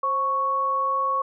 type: tone pair together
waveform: sine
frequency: 529.6 / 1108.7 Hz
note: C5 / C#6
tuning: +21 / 0 cents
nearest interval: octave + minor second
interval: 1279 cents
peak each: -31 / -21 dBFS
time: 0.03-1.22 s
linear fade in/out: 5 ms
effects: none